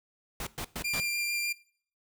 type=noise bursts; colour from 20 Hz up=pink; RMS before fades=-36 dBFS; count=4; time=0.4-1.002 s; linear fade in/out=2 ms; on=68 ms; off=110 ms
type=tone with vibrato; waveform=sawtooth; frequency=2385 Hz; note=D7; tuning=26 cents sharp; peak=-26 dBFS; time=0.84-1.53 s; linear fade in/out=10 ms; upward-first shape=triangle; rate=6.7 Hz; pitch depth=9 cents each way
effects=noise-tail reverb RT60 0.5 s tail -19 dB re dry